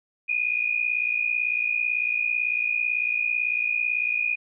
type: tone pair together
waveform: sine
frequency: 2431 / 2489 Hz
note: D#7 / D#7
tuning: -41 / 0 cents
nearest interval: unison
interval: 41 cents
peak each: -25 dBFS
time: 0.28-4.36 s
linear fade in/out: 20 ms
effects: none